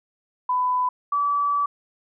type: tone pair in turn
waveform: sine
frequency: 1000 / 1151 Hz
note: B5 / D6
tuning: +21 / -35 cents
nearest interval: major second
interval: 244 cents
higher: second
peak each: -19 dBFS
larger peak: neither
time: 0.49-0.89 / 1.12-1.66 s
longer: second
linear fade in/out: 5 ms
effects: none